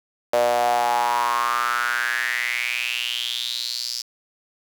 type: tone with high-pass filter sweep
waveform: sawtooth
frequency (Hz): 120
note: B2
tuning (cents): -49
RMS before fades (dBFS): -23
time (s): 0.33-4.02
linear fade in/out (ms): 5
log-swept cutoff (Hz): 580 to 5100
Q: 6.7
effects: 8-bit